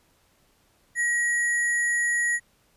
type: tone with sample-and-hold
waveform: sine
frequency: 1904 Hz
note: A#6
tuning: 36 cents sharp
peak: -21 dBFS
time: 0.95-2.4 s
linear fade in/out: 50 ms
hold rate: 8820 Hz
effects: pink hiss -64 dBFS RMS until 2.76 s + resampled to 32000 Hz